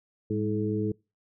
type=harmonic tone with a mistuned harmonic; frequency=107.1 Hz; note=A2; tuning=46 cents flat; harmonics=1 / 2 / 3 / 4; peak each=-31 / -31 / -31 / -31 dBFS; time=0.3-0.92 s; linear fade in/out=5 ms; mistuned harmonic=2; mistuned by=-78 cents; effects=noise-tail reverb RT60 0.3 s tail -26 dB re dry